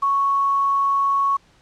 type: tone with quantisation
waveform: sine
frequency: 1108.7 Hz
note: C#6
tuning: in tune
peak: -16 dBFS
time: 0.02-1.37 s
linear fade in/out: 10 ms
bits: 7
effects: pink hiss -56 dBFS RMS until 1.61 s + low-pass 6000 Hz 12 dB/octave